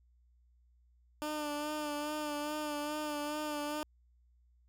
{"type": "tone with vibrato", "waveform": "15% pulse", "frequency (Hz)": 298.5, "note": "D4", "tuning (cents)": 28, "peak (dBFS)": -29, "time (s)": [1.22, 3.83], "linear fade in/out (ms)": 0, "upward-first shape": "sine", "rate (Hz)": 2.4, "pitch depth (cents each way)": 34, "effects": ["added 60 Hz sine -64 dBFS peak until 4.68 s"]}